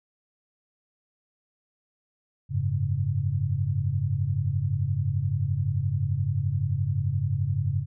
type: chord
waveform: sine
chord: F# suspended second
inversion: none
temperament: just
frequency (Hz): 92.5 / 104.06 / 138.75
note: F#2 / G#2 / C#3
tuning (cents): 0 / +4 / +2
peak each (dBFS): -29 / -27 / -27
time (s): 2.49-7.86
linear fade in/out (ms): 50
effects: none